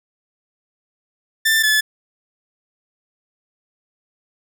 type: tone pair in turn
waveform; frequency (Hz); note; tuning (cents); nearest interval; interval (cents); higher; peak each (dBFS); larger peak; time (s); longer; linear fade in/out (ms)
sawtooth; 1778 / 1727.4; A6 / A6; +18 / -32; unison; 50; first; -10; neither; 1.45-1.63 / 1.63-1.81; neither; 10
effects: none

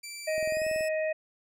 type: tone with pitch glide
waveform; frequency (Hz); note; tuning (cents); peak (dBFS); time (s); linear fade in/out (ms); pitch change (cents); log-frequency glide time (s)
15% pulse; 2337 to 2623; D7 to E7; -9 to -9; -32; 0.03-0.89; 10; +200; 0.48-0.67
type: harmonic tone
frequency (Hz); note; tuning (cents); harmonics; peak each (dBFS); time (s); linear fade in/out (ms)
626; D#5; +10; 1 / 3 / 4; -27 / -37 / -39; 0.27-1.13; 10
type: click train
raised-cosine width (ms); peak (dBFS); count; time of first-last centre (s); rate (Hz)
2; -32; 10; 0.38-0.809; 21
effects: none

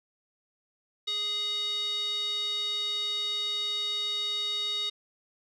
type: tone with band-pass filter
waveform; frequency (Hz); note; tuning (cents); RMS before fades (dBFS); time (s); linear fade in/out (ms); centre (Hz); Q
square; 415.9; G#4; +2; -31; 1.07-4.9; 10; 3800; 9.6
effects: none

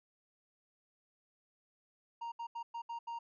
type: tone bursts at uneven times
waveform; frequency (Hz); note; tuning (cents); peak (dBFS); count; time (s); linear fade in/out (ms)
triangle; 932.3; A#5; 0; -37; 6; 2.21-2.32 / 2.39-2.47 / 2.55-2.63 / 2.74-2.82 / 2.89-2.99 / 3.07-3.19; 10
effects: resampled to 16000 Hz

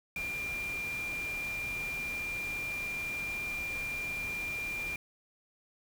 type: tone in noise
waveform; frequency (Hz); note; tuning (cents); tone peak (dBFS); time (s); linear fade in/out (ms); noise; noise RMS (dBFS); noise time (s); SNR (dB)
sine; 2390; D7; +30; -34; 0.16-4.96; 2; pink; -45; 0.16-4.96; +8
effects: none

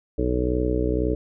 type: harmonic tone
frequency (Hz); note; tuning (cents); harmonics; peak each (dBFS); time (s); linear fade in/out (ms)
61.9; B1; +5; 1 / 2 / 3 / 4 / 5 / 6 / 7 / 8 / 9; -25 / -31 / -34 / -34 / -26 / -33 / -26 / -38 / -32; 0.18-1.15; 5
effects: none

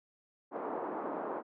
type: band-pass noise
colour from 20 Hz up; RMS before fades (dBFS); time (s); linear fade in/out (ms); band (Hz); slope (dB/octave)
pink; -38; 0.51-1.43; 50; 290 to 1100; 24
effects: none

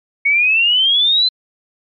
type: exponential sweep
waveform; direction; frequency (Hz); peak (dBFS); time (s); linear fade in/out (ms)
sine; up; 2209 to 4100; -10; 0.25-1.29; 10
effects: MP3 48 kbps

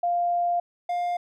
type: tone pair in turn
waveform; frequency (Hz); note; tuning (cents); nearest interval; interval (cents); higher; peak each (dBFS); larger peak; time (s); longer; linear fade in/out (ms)
sine / triangle; 698.5 / 704.6; F5 / F5; 0 / +15; unison; 15; second; -21 / -22; first; 0.03-0.6 / 0.89-1.17; first; 5
effects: none

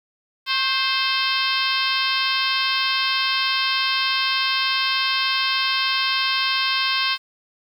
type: harmonic tone with a mistuned harmonic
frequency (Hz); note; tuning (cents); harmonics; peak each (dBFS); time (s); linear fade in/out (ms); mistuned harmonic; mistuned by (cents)
523.3; C5; 0; 2 / 3 / 4 / 5 / 6 / 7 / 8 / 9 / 10; -26 / -28 / -29 / -26 / -26 / -28 / -28 / -30 / -31; 0.46-7.18; 50; 2; +49
effects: 8-bit

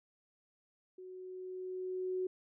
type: tone with level ramp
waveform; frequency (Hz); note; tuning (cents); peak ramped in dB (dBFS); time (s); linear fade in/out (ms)
sine; 370; F#4; 0; -47 to -32; 0.98-2.27; 5
effects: none

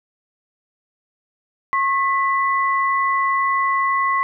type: tone pair together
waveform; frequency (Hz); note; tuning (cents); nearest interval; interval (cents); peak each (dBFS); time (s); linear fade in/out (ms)
sine; 1087 / 1989; C#6 / B6; -34 / +12; minor seventh; 1046; -17 / -22; 1.73-4.23; 0
effects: none

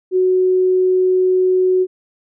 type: tone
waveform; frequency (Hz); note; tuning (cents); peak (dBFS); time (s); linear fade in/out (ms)
sine; 370; F#4; 0; -11; 0.11-1.87; 50
effects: none

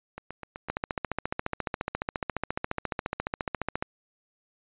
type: two click trains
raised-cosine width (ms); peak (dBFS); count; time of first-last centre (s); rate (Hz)
0.5; -13 / -23; 46 / 5; 0.7-3.825 / 0.18-0.686; 14.4 / 7.91
effects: resampled to 8000 Hz

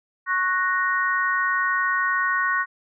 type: chord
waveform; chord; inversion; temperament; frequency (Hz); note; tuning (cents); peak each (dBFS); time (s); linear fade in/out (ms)
sine; F# major; second; equal with one note detuned; 1101.7 / 1480 / 1864.7; C#6 / F#6 / A#6; -11 / 0 / 0; -24; 0.26-2.66; 50
effects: none

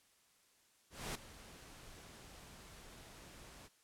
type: noise with ADSR envelope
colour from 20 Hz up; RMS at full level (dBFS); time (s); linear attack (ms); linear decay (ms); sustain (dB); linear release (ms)
pink; -40; 0.9-3.69; 250; 7; -16; 31
effects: white hiss -71 dBFS RMS until 3.83 s + low-pass 11000 Hz 12 dB/octave

